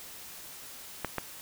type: clicks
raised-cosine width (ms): 0.5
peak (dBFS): -15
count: 2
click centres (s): 1.047 / 1.183
effects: white hiss -46 dBFS RMS until 1.41 s